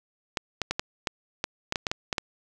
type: clicks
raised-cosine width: 0.2 ms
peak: -9 dBFS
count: 12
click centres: 0.372 / 0.617 / 0.71 / 0.795 / 1.072 / 1.441 / 1.724 / 1.758 / 1.868 / 1.915 / 2.128 / 2.182 s
effects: none